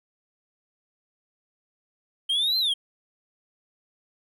triangle exponential two-way sweep, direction up then down, 3130 to 4186 to 3130 Hz, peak -20 dBFS, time 2.29-2.74 s, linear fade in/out 10 ms, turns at 2.58 s, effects none

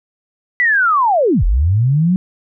sine linear two-way sweep, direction down then up, 2000 to 36.71 to 189.9 Hz, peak -10 dBFS, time 0.6-2.16 s, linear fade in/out 0 ms, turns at 1.44 s, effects none

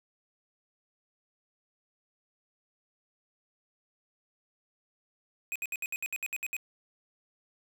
square tone bursts, 2504 Hz, D#7, 10 cents sharp, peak -32 dBFS, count 11, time 5.52-6.566 s, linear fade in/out 0 ms, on 36 ms, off 65 ms, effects none

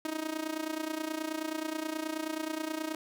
sawtooth tone with amplitude modulation, 314.3 Hz, D#4, 18 cents sharp, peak -26 dBFS, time 0.05-2.95 s, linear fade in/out 2 ms, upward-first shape sine, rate 29.4 Hz, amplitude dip 80%, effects none

